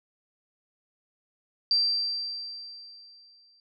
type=tone with exponential decay; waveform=sine; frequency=4699 Hz; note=D8; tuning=in tune; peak=-19 dBFS; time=1.71-3.6 s; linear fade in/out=1 ms; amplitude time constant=410 ms; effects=none